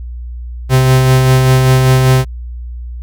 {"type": "tone with tremolo", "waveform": "45% pulse", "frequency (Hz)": 130, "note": "C3", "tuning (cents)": -11, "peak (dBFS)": -5, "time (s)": [0.69, 2.25], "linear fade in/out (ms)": 50, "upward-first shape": "sine", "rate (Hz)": 5.1, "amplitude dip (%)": 30, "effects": ["added 60 Hz sine -22 dBFS peak until 3.02 s"]}